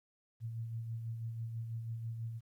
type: tone with tremolo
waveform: sine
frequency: 114.3 Hz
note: A#2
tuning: 34 cents flat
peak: -36 dBFS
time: 0.4-2.41 s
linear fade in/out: 50 ms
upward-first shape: sine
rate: 6.1 Hz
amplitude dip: 40%
effects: 12-bit